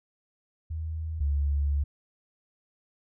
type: tone pair in turn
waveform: sine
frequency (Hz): 79.7 / 71.42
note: D#2 / D2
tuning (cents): +42 / -48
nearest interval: major second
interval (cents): 190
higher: first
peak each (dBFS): -30 / -23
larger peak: second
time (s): 0.7-1.2 / 1.2-1.84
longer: second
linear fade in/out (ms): 10
effects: none